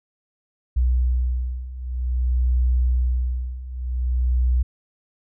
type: beating tone pair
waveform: sine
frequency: 61.74 / 62.26 Hz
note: B1 / B1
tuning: 0 / +15 cents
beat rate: 0.52 Hz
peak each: -23 / -20 dBFS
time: 0.76-4.63 s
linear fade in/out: 10 ms
effects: none